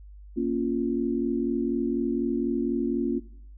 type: chord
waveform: sine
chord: Bb minor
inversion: none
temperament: equal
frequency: 233.1 / 277.2 / 349.2 Hz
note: Bb3 / Db4 / F4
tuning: 0 / 0 / 0 cents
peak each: -28 dBFS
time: 0.36-3.2 s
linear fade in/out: 20 ms
effects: noise-tail reverb RT60 0.6 s tail -18 dB re dry + added 50 Hz sine -43 dBFS peak until 3.57 s